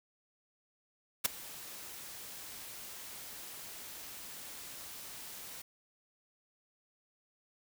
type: noise with ADSR envelope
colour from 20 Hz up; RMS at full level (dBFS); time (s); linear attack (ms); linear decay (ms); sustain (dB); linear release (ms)
white; -26; 1.24-5.62; 16; 9; -21; 6
effects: none